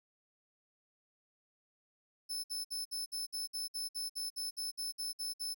sawtooth tone bursts, 5260 Hz, E8, 5 cents flat, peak -34 dBFS, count 16, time 2.29-5.545 s, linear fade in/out 20 ms, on 150 ms, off 57 ms, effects none

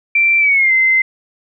sine tone with pitch glide, 2349 to 2069 Hz, D7 to C7, 0 to -20 cents, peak -9 dBFS, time 0.15-1.02 s, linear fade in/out 5 ms, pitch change -220 cents, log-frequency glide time 0.39-0.72 s, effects none

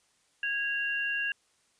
sine tone pair together, 1648.2 / 2772 Hz, G#6 / F7, -14 / -14 cents, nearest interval major sixth, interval 900 cents, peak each -30 / -32 dBFS, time 0.43-1.32 s, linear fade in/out 2 ms, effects white hiss -69 dBFS RMS until 1.79 s + resampled to 22050 Hz

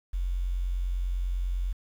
sine tone with quantisation, 45 Hz, F#1, 47 cents flat, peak -26 dBFS, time 0.13-1.73 s, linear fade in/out 10 ms, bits 9, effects none

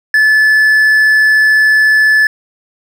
triangle tone, 1733 Hz, A6, 27 cents flat, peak -4 dBFS, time 0.14-2.27 s, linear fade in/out 2 ms, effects none

